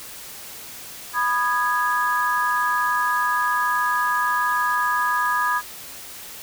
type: chord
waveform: sine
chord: G# minor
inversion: first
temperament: equal with one note detuned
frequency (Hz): 987.8 / 1228.8 / 1661.2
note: B5 / D#6 / G#6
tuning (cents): 0 / -22 / 0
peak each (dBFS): -23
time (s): 1.13-5.62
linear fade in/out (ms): 50
effects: white hiss -38 dBFS RMS until 6.42 s